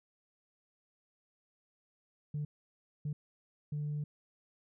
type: tone bursts at uneven times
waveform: sine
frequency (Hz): 148.2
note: D3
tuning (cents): +16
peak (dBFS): -32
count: 3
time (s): 2.34-2.45 / 3.05-3.13 / 3.72-4.04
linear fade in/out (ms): 5
effects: tanh soft clip ceiling -31 dBFS